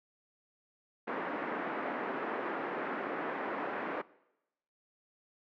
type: band-pass noise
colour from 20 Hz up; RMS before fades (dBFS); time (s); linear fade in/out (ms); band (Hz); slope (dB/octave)
pink; -37; 1.07-4.02; 10; 260 to 1900; 24
effects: noise-tail reverb RT60 0.9 s tail -21 dB re dry